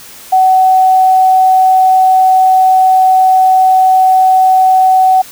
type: tone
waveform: sine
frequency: 752 Hz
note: F#5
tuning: 28 cents sharp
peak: -4 dBFS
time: 0.32-5.22 s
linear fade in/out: 10 ms
effects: white hiss -33 dBFS RMS until 5.31 s